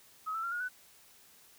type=tone with pitch steps; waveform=sine; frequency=1272 / 1324.5 / 1379.1 / 1436 / 1495.3 Hz; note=D#6 / E6 / F6 / F6 / F#6; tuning=+38 / +8 / -22 / +48 / +18 cents; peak=-33 dBFS; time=0.26-0.69 s; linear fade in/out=20 ms; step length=86 ms; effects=white hiss -60 dBFS RMS until 1.58 s